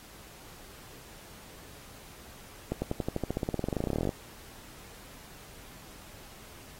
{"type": "accelerating click train", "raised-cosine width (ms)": 2, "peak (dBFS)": -16, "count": 29, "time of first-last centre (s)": [2.72, 4.092], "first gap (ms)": 100, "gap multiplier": 0.94, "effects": ["pink hiss -51 dBFS RMS until 6.79 s", "AAC 48 kbps"]}